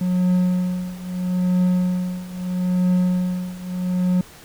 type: tone with tremolo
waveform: triangle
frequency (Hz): 181.3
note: F#3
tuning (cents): -35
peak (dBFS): -12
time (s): 0.01-4.21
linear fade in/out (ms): 2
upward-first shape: triangle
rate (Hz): 0.77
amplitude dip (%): 90
effects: pink hiss -44 dBFS RMS until 4.44 s